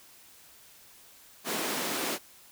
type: high-pass noise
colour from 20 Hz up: pink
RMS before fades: -32 dBFS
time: 1.44-2.19 s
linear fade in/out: 50 ms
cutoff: 210 Hz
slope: 24 dB/octave
effects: white hiss -55 dBFS RMS until 2.51 s